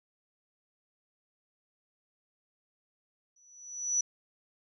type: tone with exponential growth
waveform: sine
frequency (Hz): 5920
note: F#8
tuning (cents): 0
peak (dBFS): -23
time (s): 3.36-4.01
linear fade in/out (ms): 5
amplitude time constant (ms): 140
effects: none